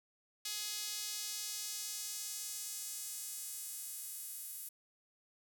sawtooth tone with high-pass filter sweep, 419.6 Hz, G#4, 18 cents sharp, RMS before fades -43 dBFS, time 0.45-4.69 s, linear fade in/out 5 ms, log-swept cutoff 4300 to 11000 Hz, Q 1.2, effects none

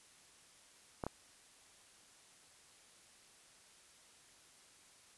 clicks, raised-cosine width 1 ms, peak -24 dBFS, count 2, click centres 1.038 / 1.066 s, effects white hiss -63 dBFS RMS until 5.17 s + resampled to 24000 Hz

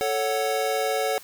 square chord, F# minor, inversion first, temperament equal, 440 / 554.4 / 740 Hz, A4 / C#5 / F#5, 0 / 0 / 0 cents, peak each -28 dBFS, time 0.01-1.18 s, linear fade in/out 0 ms, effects white hiss -47 dBFS RMS until 1.23 s

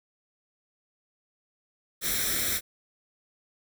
white noise with comb filter, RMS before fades -28 dBFS, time 2.01-2.61 s, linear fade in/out 50 ms, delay 0.53 ms, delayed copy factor +0.75, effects none

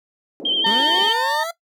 pink band-pass noise, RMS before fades -34 dBFS, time 0.4-1.09 s, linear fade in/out 0 ms, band 290 to 500 Hz, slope 24 dB/octave
sine tone with vibrato, 3136 Hz, G7, in tune, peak -16 dBFS, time 0.45-1.13 s, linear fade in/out 5 ms, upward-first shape triangle, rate 12 Hz, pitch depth 53 cents each way
harmonic tone, 905 Hz, A5, 48 cents sharp, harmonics 1 / 2 / 4 / 5, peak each -19 / -25 / -31 / -33 dBFS, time 0.64-1.44 s, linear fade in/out 10 ms
25% pulse linear sweep, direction up, 185 to 685 Hz, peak -21 dBFS, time 0.66-1.51 s, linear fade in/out 5 ms
effects noise-tail reverb RT60 0.1 s tail -17 dB re dry

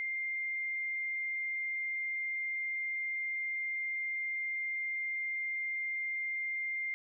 sine tone, 2105 Hz, C7, 10 cents sharp, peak -33 dBFS, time 0-6.94 s, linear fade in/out 0 ms, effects none

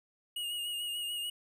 square tone with vibrato, 2867 Hz, F7, 45 cents sharp, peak -35 dBFS, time 0.36-1.3 s, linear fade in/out 5 ms, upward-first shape sine, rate 6.8 Hz, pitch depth 31 cents each way, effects none

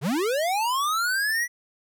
square linear sweep, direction up, 116.54 to 1970 Hz, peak -23 dBFS, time 0.01-1.48 s, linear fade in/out 50 ms, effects none

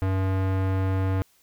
square tone with low-pass filter, 95.1 Hz, F#2, 48 cents sharp, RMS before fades -24 dBFS, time 0.02-1.22 s, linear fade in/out 0 ms, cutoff 1800 Hz, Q 0.7, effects white hiss -62 dBFS RMS until 1.42 s

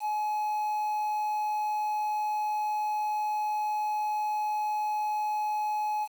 triangle tone with quantisation, 847 Hz, G#5, 34 cents sharp, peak -25 dBFS, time 0-6.08 s, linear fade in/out 50 ms, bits 8, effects none

